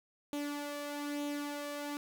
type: tone with flanger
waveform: sawtooth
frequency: 290.3 Hz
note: D4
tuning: 20 cents flat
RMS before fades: -39 dBFS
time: 0.33-1.97 s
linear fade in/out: 0 ms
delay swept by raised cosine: 0.29 to 1.69 ms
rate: 1.1 Hz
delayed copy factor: +0.5
effects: none